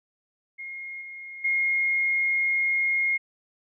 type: tone with level steps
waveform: sine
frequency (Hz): 2144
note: C7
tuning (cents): +42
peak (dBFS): -34 / -37 / -21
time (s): 0.58-3.18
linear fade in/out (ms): 20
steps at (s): 1.01 / 1.44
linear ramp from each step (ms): 10
effects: none